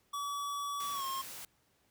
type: tone with pitch glide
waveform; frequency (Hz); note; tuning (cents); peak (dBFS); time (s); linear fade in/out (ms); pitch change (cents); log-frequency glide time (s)
square; 1142 to 1071.7; D6 to C6; -49 to +41; -36; 0.13-1.22; 10; -110; 0.93-1.05
type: noise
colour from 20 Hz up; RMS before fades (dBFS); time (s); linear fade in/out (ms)
white; -46; 0.8-1.45; 2
effects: pink hiss -72 dBFS RMS until 1.9 s + high-pass 60 Hz 12 dB/octave